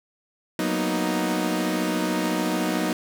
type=chord; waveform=sawtooth; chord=B major seventh; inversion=second; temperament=equal; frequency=185 / 233.1 / 246.9 / 311.1 Hz; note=F#3 / A#3 / B3 / D#4; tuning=0 / 0 / 0 / 0 cents; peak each=-24 / -27 / -26 / -22 dBFS; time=0.59-2.93 s; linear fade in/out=2 ms; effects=none